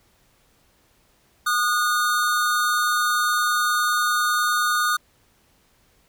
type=tone pair together; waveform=square; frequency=1224.2 / 1454 Hz; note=D#6 / F#6; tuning=-28 / -31 cents; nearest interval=minor third; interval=297 cents; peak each=-22 / -23 dBFS; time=1.46-4.97 s; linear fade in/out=10 ms; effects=pink hiss -61 dBFS RMS until 6.08 s